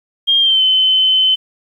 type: tone with pitch glide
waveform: sine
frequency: 3217 to 3056 Hz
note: G7 to G7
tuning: +44 to -45 cents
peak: -9 dBFS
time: 0.27-1.36 s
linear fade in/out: 20 ms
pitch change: -89 cents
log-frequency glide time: 0.39-0.62 s
effects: 8-bit